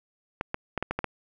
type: clicks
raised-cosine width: 0.5 ms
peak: -13 dBFS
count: 7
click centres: 0.411 / 0.544 / 0.777 / 0.826 / 0.91 / 0.99 / 1.043 s
effects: none